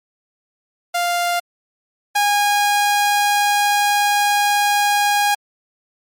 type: tone pair in turn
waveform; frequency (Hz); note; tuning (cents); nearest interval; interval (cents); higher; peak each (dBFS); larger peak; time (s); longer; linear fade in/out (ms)
sawtooth; 698.5 / 819.7; F5 / G#5; 0 / -23; minor third; 277; second; -13 / -10; second; 0.94-1.4 / 2.15-5.35; second; 10
effects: MP3 64 kbps